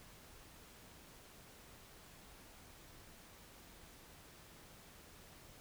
silence, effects pink hiss -59 dBFS RMS until 5.6 s

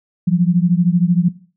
sine beating tone pair, 171 / 184 Hz, F3 / F#3, -36 / -9 cents, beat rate 13 Hz, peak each -14 dBFS, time 0.27-1.29 s, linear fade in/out 10 ms, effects noise-tail reverb RT60 0.4 s tail -18 dB re dry

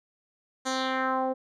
10% pulse tone with low-pass filter sweep, 261.6 Hz, C4, in tune, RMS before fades -28 dBFS, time 0.65-1.34 s, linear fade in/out 20 ms, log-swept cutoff 7400 to 530 Hz, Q 2.1, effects none

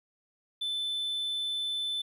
sine tone, 3520 Hz, A7, in tune, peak -27 dBFS, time 0.61-2.02 s, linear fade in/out 10 ms, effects tanh soft clip ceiling -29 dBFS + 11-bit

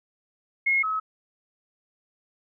sine tone pair in turn, 2160 / 1284.3 Hz, C#7 / E6, -45 / -46 cents, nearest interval major sixth, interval 901 cents, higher first, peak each -19 / -24 dBFS, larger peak first, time 0.66-0.83 / 0.83-1 s, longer neither, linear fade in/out 10 ms, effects none

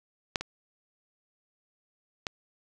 clicks, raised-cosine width 0.2 ms, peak -9 / -18 / -14 dBFS, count 3, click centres 0.358 / 0.41 / 2.268 s, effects none

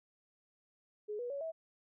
sine tone with pitch steps, 420.5 / 485.8 / 561.3 / 648.5 Hz, G#4 / B4 / C#5 / E5, +22 / -29 / +22 / -28 cents, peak -37 dBFS, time 1.08-1.52 s, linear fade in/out 20 ms, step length 110 ms, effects none

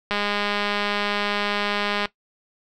click train, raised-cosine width 0.3 ms, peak -8 dBFS, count 400, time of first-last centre 0.11-2.056 s, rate 205 Hz, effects noise-tail reverb RT60 0.1 s tail -17 dB re dry

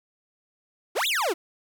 40% pulse exponential two-way sweep, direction up then down, 303.2 to 4045 to 303.2 Hz, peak -22 dBFS, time 0.95-1.34 s, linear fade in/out 20 ms, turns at 1.07 s, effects 9-bit

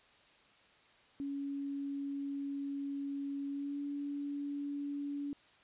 sine tone with pitch glide, 280 to 285.4 Hz, C#4 to D4, +18 to -49 cents, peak -36 dBFS, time 1.2-5.33 s, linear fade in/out 0 ms, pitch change +33 cents, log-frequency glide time 3.48-3.8 s, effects white hiss -64 dBFS RMS until 5.63 s + resampled to 8000 Hz

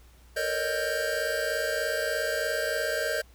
square tone cluster, 453.3 / 476.6 / 561 / 618 / 1577 Hz, A#4 / A#4 / C#5 / D#5 / G6, -48 / +38 / +21 / -12 / +10 cents, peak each -37 / -37 / -35 / -32 / -32 dBFS, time 0.36-3.22 s, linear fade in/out 10 ms, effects added 60 Hz sine -52 dBFS peak until 3.34 s + pink hiss -60 dBFS RMS until 3.34 s

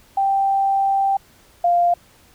sine tone pair in turn, 784 / 697.2 Hz, G5 / F5, 0 / -3 cents, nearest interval major second, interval 203 cents, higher first, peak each -15 / -13 dBFS, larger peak second, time 0.17-1.17 / 1.64-1.94 s, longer first, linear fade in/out 5 ms, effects pink hiss -52 dBFS RMS until 2.34 s

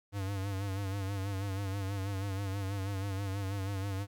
square tone with vibrato, 98 Hz, G2, in tune, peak -34 dBFS, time 0.12-4.07 s, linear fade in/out 50 ms, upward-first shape sine, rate 6.2 Hz, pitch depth 59 cents each way, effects 12-bit

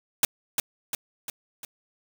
white noise with echo, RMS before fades -19 dBFS, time 0.23-0.25 s, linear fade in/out 2 ms, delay 350 ms, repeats 4, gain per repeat -5 dB, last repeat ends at 1.65 s, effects none

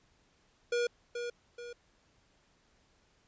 square tone with echo, 479.1 Hz, A#4, 47 cents sharp, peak -29 dBFS, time 0.72-0.87 s, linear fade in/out 5 ms, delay 430 ms, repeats 2, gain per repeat -7 dB, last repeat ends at 1.73 s, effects pink hiss -69 dBFS RMS until 3.27 s + resampled to 16000 Hz

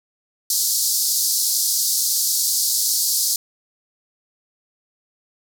pink band-pass noise, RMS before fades -20 dBFS, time 0.5-3.36 s, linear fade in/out 2 ms, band 4400 to 16000 Hz, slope 48 dB/octave, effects none

